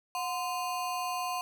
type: ring-modulated tone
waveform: square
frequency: 880 Hz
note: A5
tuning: in tune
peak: -29 dBFS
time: 0.15-1.41 s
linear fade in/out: 0 ms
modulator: 154 Hz
effects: none